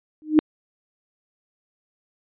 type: tone with exponential growth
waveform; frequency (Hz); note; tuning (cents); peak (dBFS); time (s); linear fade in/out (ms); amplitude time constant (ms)
sine; 307.7; D#4; -19; -7; 0.22-0.39; 0; 36
effects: resampled to 8000 Hz